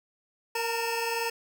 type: tone cluster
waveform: 25% pulse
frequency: 465 / 909 / 2601 Hz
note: A#4 / A#5 / E7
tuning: -4 / -44 / -24 cents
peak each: -27 / -29 / -31 dBFS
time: 0.55-1.3 s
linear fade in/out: 5 ms
effects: none